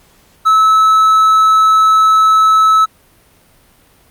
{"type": "tone", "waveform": "triangle", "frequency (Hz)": 1300, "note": "E6", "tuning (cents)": -24, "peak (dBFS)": -4, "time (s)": [0.45, 2.86], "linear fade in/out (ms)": 20, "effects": ["pink hiss -49 dBFS RMS until 4.1 s", "Opus 48 kbps"]}